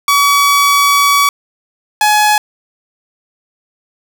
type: tone pair in turn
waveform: sawtooth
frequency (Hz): 1137 / 844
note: C#6 / G#5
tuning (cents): +44 / +28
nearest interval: perfect fourth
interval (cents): 516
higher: first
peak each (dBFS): -4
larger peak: neither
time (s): 0.08-1.29 / 2.01-2.38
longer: first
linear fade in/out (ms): 2
effects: none